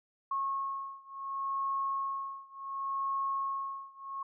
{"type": "beating tone pair", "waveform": "sine", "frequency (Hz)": [1091, 1091.69], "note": ["C#6", "C#6"], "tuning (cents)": [-28, -27], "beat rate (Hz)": 0.69, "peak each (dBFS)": [-35, -36], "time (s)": [0.31, 4.23], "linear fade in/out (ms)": 5, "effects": []}